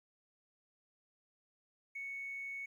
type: tone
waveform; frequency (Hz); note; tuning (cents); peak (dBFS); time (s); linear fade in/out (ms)
triangle; 2217; C#7; 0; -37; 1.95-2.66; 10
effects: tanh soft clip ceiling -38 dBFS + 13-bit